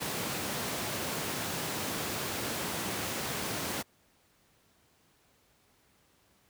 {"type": "high-pass noise", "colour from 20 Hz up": "pink", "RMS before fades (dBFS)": -35, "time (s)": [0, 3.83], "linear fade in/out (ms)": 20, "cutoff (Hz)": 120, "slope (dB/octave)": 12, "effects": ["pink hiss -67 dBFS RMS until 6.49 s", "high-pass 60 Hz 12 dB/octave"]}